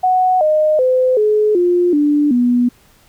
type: tone with pitch steps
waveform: sine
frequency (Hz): 740 / 615.1 / 511.3 / 425 / 353.3 / 293.7 / 244.1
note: F#5 / D#5 / C5 / G#4 / F4 / D4 / B3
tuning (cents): 0 / -20 / -40 / +40 / +20 / 0 / -20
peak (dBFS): -10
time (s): 0.03-2.69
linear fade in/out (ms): 10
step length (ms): 380
effects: pink hiss -51 dBFS RMS until 3.08 s